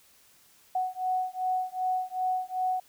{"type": "beating tone pair", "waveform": "sine", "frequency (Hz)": [740, 742.6], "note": ["F#5", "F#5"], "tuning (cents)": [0, 6], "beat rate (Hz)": 2.6, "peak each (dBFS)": -30, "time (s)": [0.75, 2.8], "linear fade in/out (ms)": 5, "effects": ["white hiss -60 dBFS RMS until 2.88 s"]}